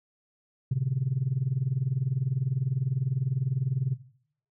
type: tone with tremolo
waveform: sine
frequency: 130 Hz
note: C3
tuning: 11 cents flat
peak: -20 dBFS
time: 0.71-3.95 s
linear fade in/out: 5 ms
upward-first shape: sine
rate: 20 Hz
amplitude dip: 95%
effects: noise-tail reverb RT60 0.6 s tail -17 dB re dry + tanh soft clip ceiling -18 dBFS